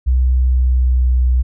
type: tone with pitch glide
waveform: sine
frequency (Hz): 63.4 to 62.49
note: B1 to B1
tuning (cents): +46 to +21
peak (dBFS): -10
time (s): 0.06-1.43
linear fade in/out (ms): 20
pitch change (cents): -25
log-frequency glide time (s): 0.41-1.16
effects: none